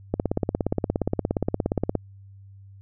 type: click train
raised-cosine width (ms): 2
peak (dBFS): -9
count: 32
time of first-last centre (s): 0.14-1.953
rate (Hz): 17.1
effects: added 98 Hz sine -44 dBFS peak until 2.81 s